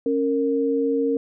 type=tone pair together; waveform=sine; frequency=275.3 / 462 Hz; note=C#4 / A#4; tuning=-12 / -16 cents; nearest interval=major sixth; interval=896 cents; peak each=-22 / -21 dBFS; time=0.06-1.17 s; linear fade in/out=2 ms; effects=none